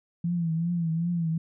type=tone with vibrato; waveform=sine; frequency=167.9 Hz; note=E3; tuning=32 cents sharp; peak=-24 dBFS; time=0.24-1.38 s; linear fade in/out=5 ms; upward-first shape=triangle; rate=2.6 Hz; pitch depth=86 cents each way; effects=none